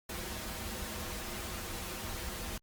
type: noise with comb filter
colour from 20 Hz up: pink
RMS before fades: -40 dBFS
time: 0.09-2.58 s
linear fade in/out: 5 ms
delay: 7 ms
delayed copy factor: -0.85
effects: Opus 48 kbps